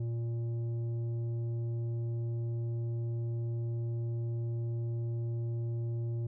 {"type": "tone with tanh clipping", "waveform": "triangle", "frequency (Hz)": 116.8, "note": "A#2", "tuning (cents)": 4, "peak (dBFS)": -33, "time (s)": [0, 6.27], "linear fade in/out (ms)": 5, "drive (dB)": 12, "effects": []}